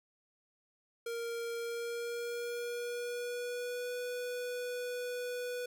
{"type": "tone with pitch glide", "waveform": "square", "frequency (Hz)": [466.2, 492.2], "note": ["A#4", "B4"], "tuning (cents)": [0, -6], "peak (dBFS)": -37, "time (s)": [1.06, 5.66], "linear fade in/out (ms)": 5, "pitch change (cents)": 94, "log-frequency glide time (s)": [1.58, 3.93], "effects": []}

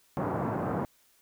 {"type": "band-pass noise", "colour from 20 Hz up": "pink", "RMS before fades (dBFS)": -31, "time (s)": [0.17, 0.85], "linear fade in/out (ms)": 0, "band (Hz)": [110, 1200], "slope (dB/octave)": 24, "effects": ["white hiss -65 dBFS RMS until 1.21 s"]}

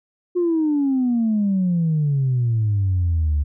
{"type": "exponential sweep", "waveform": "sine", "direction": "down", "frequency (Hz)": [360.9, 71], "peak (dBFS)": -15, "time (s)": [0.35, 3.44], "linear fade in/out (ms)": 20, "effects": ["tanh soft clip ceiling -13 dBFS"]}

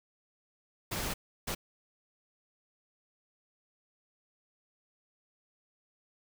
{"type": "noise bursts at uneven times", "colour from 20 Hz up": "pink", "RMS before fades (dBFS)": -35, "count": 2, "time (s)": [[0.91, 1.14], [1.47, 1.55]], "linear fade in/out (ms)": 10, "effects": []}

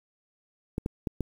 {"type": "clicks", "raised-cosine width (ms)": 3, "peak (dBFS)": -16, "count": 4, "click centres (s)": [0.781, 0.861, 1.072, 1.207], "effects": ["8-bit"]}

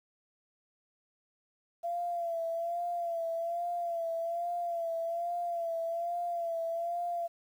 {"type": "tone with vibrato", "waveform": "sine", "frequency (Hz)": 680, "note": "F5", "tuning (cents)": -46, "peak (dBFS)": -31, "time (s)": [1.83, 7.28], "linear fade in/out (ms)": 20, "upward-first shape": "sine", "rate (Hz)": 1.2, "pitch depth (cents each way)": 46, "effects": ["10-bit"]}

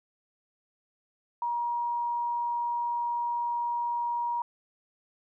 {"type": "tone", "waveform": "sine", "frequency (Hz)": 951, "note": "A#5", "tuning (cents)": 34, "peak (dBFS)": -27, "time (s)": [1.42, 4.42], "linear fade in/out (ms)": 2, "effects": []}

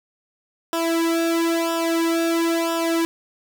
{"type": "tone with flanger", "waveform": "sawtooth", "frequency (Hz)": 332.3, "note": "E4", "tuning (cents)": 14, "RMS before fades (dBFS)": -21, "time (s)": [0.73, 3.05], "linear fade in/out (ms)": 0, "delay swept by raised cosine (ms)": [0.46, 2.06], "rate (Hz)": 1, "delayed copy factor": -1, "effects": []}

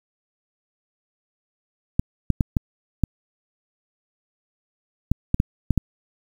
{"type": "clicks", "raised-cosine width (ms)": 5, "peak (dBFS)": -5, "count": 10, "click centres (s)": [1.995, 2.303, 2.408, 2.568, 3.037, 5.116, 5.344, 5.401, 5.707, 5.777], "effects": ["7-bit"]}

